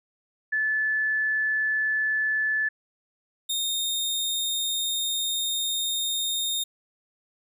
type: tone pair in turn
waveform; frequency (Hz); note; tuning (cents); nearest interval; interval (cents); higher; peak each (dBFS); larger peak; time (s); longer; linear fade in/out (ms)
sine / sawtooth; 1736 / 3678; A6 / A#7; -24 / -24; octave + minor second; 1300; second; -22; neither; 0.52-2.69 / 3.49-6.64; second; 10
effects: none